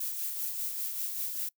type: noise with tremolo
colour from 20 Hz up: violet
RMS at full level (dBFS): -33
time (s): 0-1.49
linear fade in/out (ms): 5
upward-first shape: sine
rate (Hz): 5.1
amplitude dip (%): 40
effects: noise-tail reverb RT60 0.1 s tail -23 dB re dry